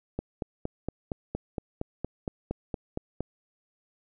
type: click train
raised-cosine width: 2 ms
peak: -17 dBFS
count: 14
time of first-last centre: 0.19-3.206 s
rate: 4.31 Hz
effects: none